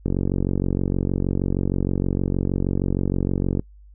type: click train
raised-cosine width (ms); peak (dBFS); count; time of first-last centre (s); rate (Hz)
3; -9; 165; 0.06-3.594; 46.4
effects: noise-tail reverb RT60 0.1 s tail -26 dB re dry + added 50 Hz sine -44 dBFS peak until 3.94 s